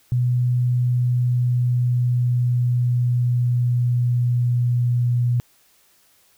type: tone with pitch glide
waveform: sine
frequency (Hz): 123.47 to 121.49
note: B2 to B2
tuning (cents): 0 to -28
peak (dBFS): -16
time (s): 0.12-5.4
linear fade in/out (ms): 0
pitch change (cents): -28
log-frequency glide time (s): 0.79-5.21
effects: white hiss -58 dBFS RMS until 6.37 s